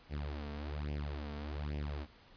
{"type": "tone with flanger", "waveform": "sawtooth", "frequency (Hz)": 73.42, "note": "D2", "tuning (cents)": 0, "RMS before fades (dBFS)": -40, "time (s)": [0.09, 2.07], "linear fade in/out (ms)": 50, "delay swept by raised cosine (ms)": [0.36, 4.46], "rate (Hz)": 1.2, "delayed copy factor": 0.9, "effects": ["pink hiss -61 dBFS RMS until 2.36 s", "resampled to 11025 Hz"]}